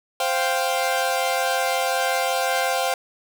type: chord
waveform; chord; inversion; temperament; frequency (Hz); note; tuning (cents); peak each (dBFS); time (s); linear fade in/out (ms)
sawtooth; C suspended fourth; none; equal; 523.3 / 698.5 / 784; C5 / F5 / G5; 0 / 0 / 0; -21; 0.2-2.94; 2
effects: none